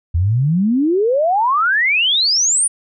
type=exponential sweep; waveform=sine; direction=up; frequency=79.2 to 9790 Hz; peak=-12 dBFS; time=0.14-2.68 s; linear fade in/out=10 ms; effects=none